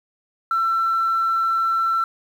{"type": "tone", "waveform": "sine", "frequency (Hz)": 1343, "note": "E6", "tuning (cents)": 32, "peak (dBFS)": -16, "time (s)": [0.51, 2.04], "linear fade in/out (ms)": 2, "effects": ["tanh soft clip ceiling -14 dBFS", "8-bit"]}